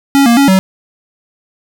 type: tone with pitch steps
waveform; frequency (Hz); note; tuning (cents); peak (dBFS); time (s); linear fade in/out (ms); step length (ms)
square; 277.6 / 235 / 278.7 / 189.7; C#4 / A#3 / C#4 / F#3; +3 / +14 / +9 / +43; -6; 0.15-0.59; 0; 110
effects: none